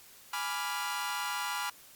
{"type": "chord", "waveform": "sawtooth", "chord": "G# diminished seventh", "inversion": "none", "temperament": "equal", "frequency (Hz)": [830.6, 987.8, 1174.7, 1396.9], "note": ["G#5", "B5", "D6", "F6"], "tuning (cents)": [0, 0, 0, 0], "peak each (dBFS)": [-36, -33, -37, -34], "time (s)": [0.33, 1.7], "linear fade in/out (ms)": 5, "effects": ["white hiss -55 dBFS RMS until 1.95 s", "Opus 48 kbps"]}